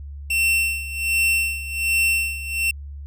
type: tone with tremolo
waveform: 45% pulse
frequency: 2700 Hz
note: E7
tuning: 41 cents sharp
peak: -16 dBFS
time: 0.3-2.71 s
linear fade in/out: 5 ms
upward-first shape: sine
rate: 1.3 Hz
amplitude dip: 80%
effects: added 71 Hz sine -32 dBFS peak until 3.06 s